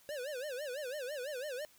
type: tone with vibrato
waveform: square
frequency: 546 Hz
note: C#5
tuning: 26 cents flat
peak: -39 dBFS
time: 0.09-1.65 s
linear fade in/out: 0 ms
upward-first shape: sine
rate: 6 Hz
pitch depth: 200 cents each way
effects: white hiss -64 dBFS RMS until 1.78 s